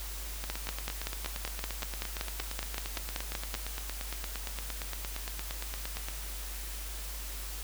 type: two click trains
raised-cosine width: 0.2 ms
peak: -16 / -19 dBFS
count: 17 / 50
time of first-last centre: 0.5-3.542 / 0.44-6.085 s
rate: 5.26 / 8.68 Hz
effects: added 50 Hz sine -39 dBFS peak until 7.63 s + white hiss -43 dBFS RMS until 7.63 s